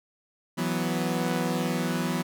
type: chord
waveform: sawtooth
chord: E suspended second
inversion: none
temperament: equal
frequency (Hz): 164.81 / 185 / 246.9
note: E3 / F#3 / B3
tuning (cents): 0 / 0 / 0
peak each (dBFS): -26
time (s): 0.57-2.23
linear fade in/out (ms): 20
effects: none